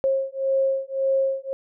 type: beating tone pair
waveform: sine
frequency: 537 / 538.8 Hz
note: C5 / C#5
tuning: +45 / -49 cents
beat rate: 1.8 Hz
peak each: -23 dBFS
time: 0.04-1.53 s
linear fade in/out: 0 ms
effects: none